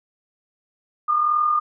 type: tone pair together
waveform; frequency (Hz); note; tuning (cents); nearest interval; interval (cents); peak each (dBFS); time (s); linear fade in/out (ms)
sine; 1174.7 / 1216.6; D6 / D#6; 0 / -39; minor second; 61; -26 / -17; 1.08-1.6; 10
effects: none